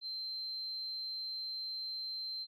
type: tone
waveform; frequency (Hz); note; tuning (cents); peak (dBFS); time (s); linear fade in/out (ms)
sine; 4118; C8; -28; -37; 0.01-2.47; 50
effects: tanh soft clip ceiling -33 dBFS + AAC 48 kbps